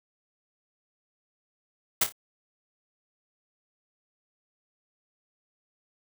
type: noise with echo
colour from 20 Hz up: white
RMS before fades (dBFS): -22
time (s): 2.01-2.04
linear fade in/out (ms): 5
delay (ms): 28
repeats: 3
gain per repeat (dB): -9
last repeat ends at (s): 2.124
effects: none